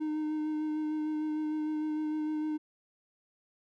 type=tone with vibrato; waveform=triangle; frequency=307.1 Hz; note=D#4; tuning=23 cents flat; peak=-28 dBFS; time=0-2.58 s; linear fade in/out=20 ms; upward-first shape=sine; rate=6.6 Hz; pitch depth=15 cents each way; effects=none